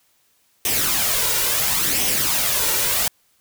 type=noise with flanger; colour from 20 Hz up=white; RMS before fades=-20 dBFS; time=0.65-3.08 s; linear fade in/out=2 ms; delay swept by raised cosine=0.34 to 2.14 ms; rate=0.72 Hz; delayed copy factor=+0.55; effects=white hiss -62 dBFS RMS until 3.4 s